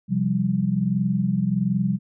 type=chord; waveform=sine; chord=C suspended fourth; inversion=none; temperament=equal; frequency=130.81 / 174.61 / 196 Hz; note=C3 / F3 / G3; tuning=0 / 0 / 0 cents; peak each=-26 / -24 / -22 dBFS; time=0.08-1.99 s; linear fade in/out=50 ms; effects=none